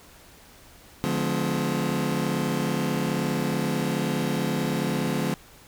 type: chord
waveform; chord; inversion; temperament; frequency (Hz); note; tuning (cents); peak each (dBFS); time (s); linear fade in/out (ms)
30% pulse; D diminished seventh; none; just; 146.83 / 176.2 / 211.4 / 253.7; D3 / F3 / Ab3 / Cb4; 0 / +16 / +31 / +47; -27; 1.04-5.34; 0
effects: pink hiss -51 dBFS RMS until 5.67 s